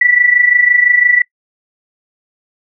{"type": "tone with amplitude modulation", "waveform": "sine", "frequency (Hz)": 1961, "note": "B6", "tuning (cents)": -13, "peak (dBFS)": -4, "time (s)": [0.01, 1.22], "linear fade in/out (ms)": 5, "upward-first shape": "sine", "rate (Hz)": 25.9, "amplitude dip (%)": 70, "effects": ["noise-tail reverb RT60 0.1 s tail -24 dB re dry"]}